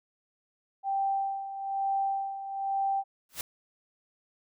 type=tone with tremolo; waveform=sine; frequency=784 Hz; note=G5; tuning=in tune; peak=-25 dBFS; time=0.83-3.04 s; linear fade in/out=50 ms; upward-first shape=sine; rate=1.1 Hz; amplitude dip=70%
type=noise with exponential growth; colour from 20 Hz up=white; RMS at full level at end=-30 dBFS; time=3.29-3.41 s; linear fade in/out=2 ms; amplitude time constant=24 ms
effects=none